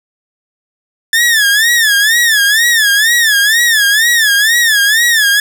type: tone with vibrato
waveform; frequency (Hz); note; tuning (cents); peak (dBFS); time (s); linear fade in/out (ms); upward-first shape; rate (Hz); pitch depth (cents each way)
sawtooth; 1760; A6; 0; -4; 1.13-5.4; 2; sine; 2.1; 150
effects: none